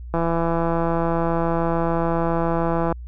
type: click train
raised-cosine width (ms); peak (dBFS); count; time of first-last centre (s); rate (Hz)
1; -9; 466; 0.14-2.924; 167
effects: added 60 Hz sine -32 dBFS peak until 3.07 s